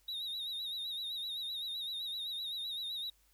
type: tone with vibrato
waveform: triangle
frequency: 3787 Hz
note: A#7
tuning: 27 cents sharp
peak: -36 dBFS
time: 0.08-3.1 s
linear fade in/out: 5 ms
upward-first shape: sine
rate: 7.8 Hz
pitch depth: 72 cents each way
effects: added 50 Hz sine -70 dBFS peak until 3.33 s + white hiss -71 dBFS RMS until 3.33 s